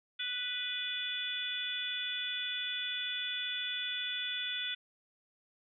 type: harmonic tone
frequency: 493.9 Hz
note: B4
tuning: in tune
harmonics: 3 / 4 / 5 / 6 / 7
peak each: -42 / -45 / -43 / -43 / -36 dBFS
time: 0.19-4.75 s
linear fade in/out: 10 ms
effects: none